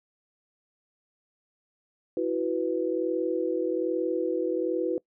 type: chord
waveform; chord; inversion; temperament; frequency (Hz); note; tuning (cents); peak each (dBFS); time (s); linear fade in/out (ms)
sine; E suspended second; none; just; 329.6 / 370.8 / 494.4; E4 / F#4 / B4; 0 / +4 / +2; -29; 2.17-4.98; 2
effects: noise-tail reverb RT60 0.1 s tail -23 dB re dry